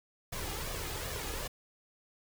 pink noise with flanger, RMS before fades -38 dBFS, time 0.32-1.48 s, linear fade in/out 10 ms, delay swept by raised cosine 1.7 to 2.45 ms, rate 2.6 Hz, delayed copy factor +0.55, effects none

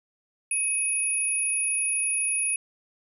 sine tone pair together, 2551 / 10364 Hz, D#7 / E9, +43 / -30 cents, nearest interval 2 octaves, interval 2427 cents, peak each -30 / -24 dBFS, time 0.51-2.56 s, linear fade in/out 2 ms, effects none

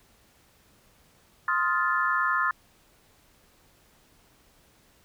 sine chord, F dominant seventh, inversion second, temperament just, 1047.7 / 1257.2 / 1396.9 / 1746.1 Hz, C6 / Eb6 / F6 / A6, +2 / +18 / 0 / -14 cents, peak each -28 dBFS, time 1.48-2.51 s, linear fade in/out 2 ms, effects pink hiss -61 dBFS RMS until 5.04 s

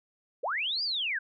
sine linear two-way sweep, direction up then down, 405.2 to 4940 to 1485 Hz, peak -28 dBFS, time 0.43-1.19 s, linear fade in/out 10 ms, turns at 0.83 s, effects none

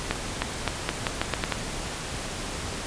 accelerating click train, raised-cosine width 0.3 ms, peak -7 dBFS, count 9, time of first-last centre 0.11-1.523 s, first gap 310 ms, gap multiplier 0.83, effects pink hiss -33 dBFS RMS until 2.86 s + resampled to 22050 Hz

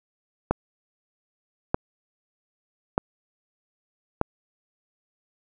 click train, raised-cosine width 1 ms, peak -6 dBFS, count 4, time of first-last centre 0.51-4.214 s, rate 0.81 Hz, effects none

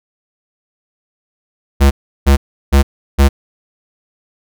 square tone bursts, 69.3 Hz, C#2, in tune, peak -6 dBFS, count 4, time 1.8-3.29 s, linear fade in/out 20 ms, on 110 ms, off 350 ms, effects none

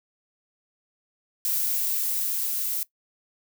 violet noise with level ramp, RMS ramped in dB -25 to -28 dBFS, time 1.45-2.83 s, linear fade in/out 0 ms, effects noise-tail reverb RT60 0.1 s tail -19 dB re dry

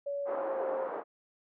sine tone with pitch glide, 566 to 531.2 Hz, C#5 to C5, +36 to +26 cents, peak -32 dBFS, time 0.06-0.88 s, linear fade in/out 10 ms, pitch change -110 cents, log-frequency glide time 0.23-0.61 s
pink band-pass noise, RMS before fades -38 dBFS, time 0.25-1.04 s, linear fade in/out 50 ms, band 370 to 1200 Hz, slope 24 dB/octave
effects none

